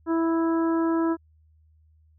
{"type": "harmonic tone", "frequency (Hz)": 329.2, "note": "E4", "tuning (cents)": -2, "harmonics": [1, 2, 3, 4, 5], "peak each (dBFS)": [-21, -34, -32, -35, -41], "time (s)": [0.06, 1.17], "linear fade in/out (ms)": 50, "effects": ["added 78 Hz sine -56 dBFS peak until 2.18 s"]}